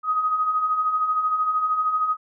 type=beating tone pair; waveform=sine; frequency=1244.5 / 1257.5 Hz; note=D#6 / D#6; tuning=0 / +18 cents; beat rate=13 Hz; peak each=-29 / -20 dBFS; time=0.03-2.17 s; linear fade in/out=50 ms; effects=none